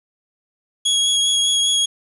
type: tone with vibrato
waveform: sawtooth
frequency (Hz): 3322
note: G#7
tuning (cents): 0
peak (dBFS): -12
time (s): 0.85-1.86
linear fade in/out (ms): 10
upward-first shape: triangle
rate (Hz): 5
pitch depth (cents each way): 17
effects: resampled to 24000 Hz + 8-bit